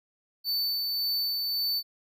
square tone with tremolo, 4520 Hz, C#8, 33 cents sharp, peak -26 dBFS, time 0.44-1.83 s, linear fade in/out 50 ms, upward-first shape sine, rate 1.8 Hz, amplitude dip 25%, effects none

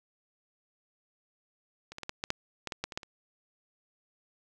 clicks, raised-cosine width 0.2 ms, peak -27 / -23 / -21 / -17 / -15 / -11 / -18 / -18 / -15 / -24 / -15 / -28 dBFS, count 12, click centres 1.92 / 1.984 / 2.033 / 2.094 / 2.239 / 2.304 / 2.673 / 2.722 / 2.84 / 2.922 / 2.975 / 3.032 s, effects none

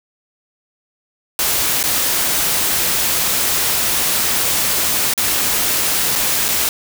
white noise with dropouts, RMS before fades -17 dBFS, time 1.39-6.69 s, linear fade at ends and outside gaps 1 ms, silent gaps 1.829-1.838 / 5.137-5.177 / 6.154-6.158 / 6.483-6.487 s, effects none

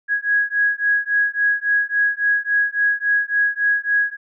sine beating tone pair, 1657 / 1660.6 Hz, G#6 / G#6, -4 / -1 cents, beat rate 3.6 Hz, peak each -19 / -19 dBFS, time 0.08-4.17 s, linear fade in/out 50 ms, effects none

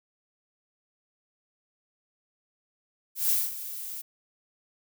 violet noise with ADSR envelope, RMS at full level -23 dBFS, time 3.15-4.02 s, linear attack 150 ms, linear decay 210 ms, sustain -14 dB, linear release 15 ms, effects none

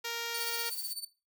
5% pulse tone, 466.2 Hz, A#4, in tune, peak -23 dBFS, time 0.04-0.7 s, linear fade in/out 10 ms
20% pulse tone with tremolo, 4526 Hz, C#8, 35 cents sharp, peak -29 dBFS, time 0.34-1.05 s, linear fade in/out 5 ms, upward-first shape sine, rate 16 Hz, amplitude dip 90%
violet noise, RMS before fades -41 dBFS, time 0.37-0.93 s, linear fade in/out 2 ms
effects noise-tail reverb RT60 0.3 s tail -19 dB re dry

